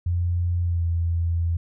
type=tone with pitch glide; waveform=sine; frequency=87.31 to 84.43 Hz; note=F2 to E2; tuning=0 to +42 cents; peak=-20 dBFS; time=0.06-1.57 s; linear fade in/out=5 ms; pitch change=-58 cents; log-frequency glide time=0.62-0.84 s; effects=none